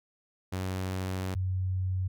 sawtooth / sine tone pair in turn, 93.5 / 93.07 Hz, F#2 / F#2, +19 / +11 cents, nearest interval unison, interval 8 cents, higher first, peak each -27 dBFS, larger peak neither, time 0.52-1.35 / 1.35-2.08 s, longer first, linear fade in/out 10 ms, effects none

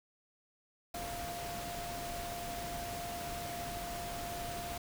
sine tone in noise, 695 Hz, F5, 9 cents flat, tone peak -41 dBFS, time 0.94-4.78 s, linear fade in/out 5 ms, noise pink, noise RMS -43 dBFS, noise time 0.94-4.78 s, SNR -1 dB, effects none

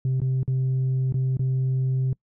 sine tone with dropouts, 130.6 Hz, C3, 3 cents flat, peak -18 dBFS, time 0.05-2.13 s, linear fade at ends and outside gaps 2 ms, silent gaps 0.202-0.217 / 0.431-0.478 / 1.124-1.142 / 1.37-1.394 s, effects noise-tail reverb RT60 0.1 s tail -26 dB re dry + tanh soft clip ceiling -19 dBFS

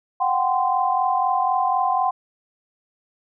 sine tone cluster, 735 / 779 / 1037 Hz, F#5 / G5 / C6, -12 / -11 / -16 cents, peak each -22 dBFS, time 0.2-2.11 s, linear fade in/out 10 ms, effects none

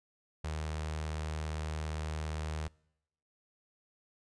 sawtooth tone with notch filter, 77.5 Hz, D#2, 6 cents flat, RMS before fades -37 dBFS, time 0.44-2.68 s, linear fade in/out 5 ms, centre 270 Hz, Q 1.3, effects noise-tail reverb RT60 0.8 s tail -25 dB re dry + resampled to 22050 Hz

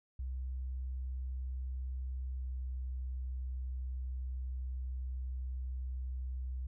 sine tone with pitch glide, 64.3 to 63.75 Hz, C2 to C2, -30 to -44 cents, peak -36 dBFS, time 0.19-6.67 s, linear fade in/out 5 ms, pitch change -14 cents, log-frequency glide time 2.36-2.47 s, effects none

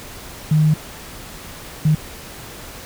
sine tone bursts at uneven times, 154.2 Hz, D#3, 15 cents flat, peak -11 dBFS, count 2, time 0.51-0.74 / 1.85-1.95 s, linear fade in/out 5 ms, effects pink hiss -36 dBFS RMS until 2.85 s

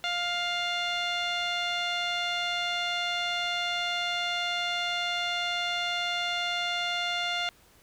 15% pulse tone with low-pass filter, 702 Hz, F5, 9 cents sharp, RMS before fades -30 dBFS, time 0.04-7.49 s, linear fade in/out 0 ms, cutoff 4000 Hz, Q 5.4, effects pink hiss -59 dBFS RMS until 7.82 s

